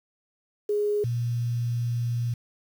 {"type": "tone pair in turn", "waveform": "sine", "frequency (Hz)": [415.3, 119.26], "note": ["G#4", "A#2"], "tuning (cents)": [0, 40], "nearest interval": "octave + minor seventh", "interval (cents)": 2160, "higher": "first", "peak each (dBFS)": [-22, -24], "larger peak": "first", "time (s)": [[0.69, 1.04], [1.04, 2.34]], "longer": "second", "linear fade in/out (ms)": 5, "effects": ["8-bit"]}